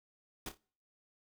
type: noise with echo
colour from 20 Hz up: pink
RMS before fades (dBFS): -41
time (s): 0.46-0.49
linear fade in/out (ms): 2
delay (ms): 28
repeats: 3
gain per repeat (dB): -10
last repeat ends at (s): 0.574
effects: noise-tail reverb RT60 0.5 s tail -26 dB re dry